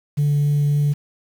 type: tone with vibrato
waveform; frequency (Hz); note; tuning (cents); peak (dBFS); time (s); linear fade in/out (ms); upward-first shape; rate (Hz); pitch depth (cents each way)
sine; 145.5; D3; -16; -13; 0.17-0.94; 20; triangle; 3.6; 8
effects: tanh soft clip ceiling -13 dBFS + 7-bit